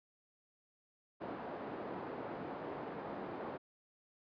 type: band-pass noise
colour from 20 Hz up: pink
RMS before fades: -44 dBFS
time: 1.2-3.58 s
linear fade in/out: 20 ms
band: 270 to 940 Hz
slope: 12 dB/octave
effects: resampled to 11025 Hz